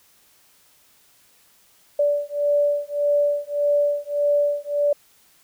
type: beating tone pair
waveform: sine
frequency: 580 / 581.7 Hz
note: D5 / D5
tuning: -22 / -17 cents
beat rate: 1.7 Hz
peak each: -21 dBFS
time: 1.99-4.93 s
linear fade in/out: 5 ms
effects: white hiss -57 dBFS RMS until 5.43 s